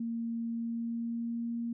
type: tone with pitch glide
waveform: sine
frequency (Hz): 230.9 to 234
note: A#3 to A#3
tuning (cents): -16 to +7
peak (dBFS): -32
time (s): 0-1.73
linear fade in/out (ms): 5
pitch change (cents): +23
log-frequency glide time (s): 0.48-1.59
effects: none